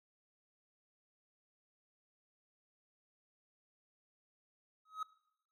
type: tone with exponential growth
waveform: triangle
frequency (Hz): 1272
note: D#6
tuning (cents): +38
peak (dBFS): -32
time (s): 4.85-5.03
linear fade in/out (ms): 5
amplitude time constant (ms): 38
effects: noise-tail reverb RT60 0.8 s tail -20 dB re dry